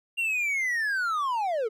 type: linear sweep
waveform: triangle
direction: down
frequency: 2792 to 411.9 Hz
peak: -23 dBFS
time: 0.17-1.69 s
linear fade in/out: 20 ms
effects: none